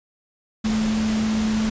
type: tone in noise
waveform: sine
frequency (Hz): 217.9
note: A3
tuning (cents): -17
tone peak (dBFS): -19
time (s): 0.64-1.7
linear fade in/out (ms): 10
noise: pink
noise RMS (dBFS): -30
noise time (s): 0.64-1.7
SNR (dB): +8
effects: resampled to 16000 Hz